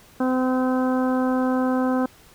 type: harmonic tone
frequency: 256.6 Hz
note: C4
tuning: 34 cents flat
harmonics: 1 / 2 / 3 / 4 / 5 / 6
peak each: -20 / -26 / -30 / -32 / -34 / -36 dBFS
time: 0.2-2.06 s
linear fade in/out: 5 ms
effects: pink hiss -51 dBFS RMS until 2.34 s